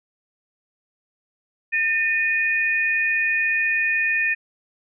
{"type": "tone pair together", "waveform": "sine", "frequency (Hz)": [1809.1, 2475], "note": ["A6", "D#7"], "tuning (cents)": [48, -10], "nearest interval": "perfect fourth", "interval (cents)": 542, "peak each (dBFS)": -21, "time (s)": [1.72, 4.35], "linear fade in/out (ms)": 20, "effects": []}